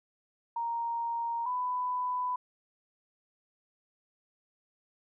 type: tone pair in turn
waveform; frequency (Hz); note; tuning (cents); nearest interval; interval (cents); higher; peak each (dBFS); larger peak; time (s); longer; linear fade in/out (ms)
sine; 932.3 / 996.8; A#5 / B5; 0 / +16; minor second; 116; second; -30 / -29; second; 0.56-1.46 / 1.46-2.36; neither; 5
effects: none